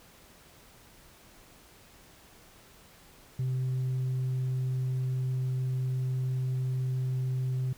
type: tone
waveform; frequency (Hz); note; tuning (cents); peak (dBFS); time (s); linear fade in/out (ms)
sine; 129; C3; -24; -25; 3.39-7.73; 5
effects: tanh soft clip ceiling -26 dBFS + pink hiss -56 dBFS RMS until 7.77 s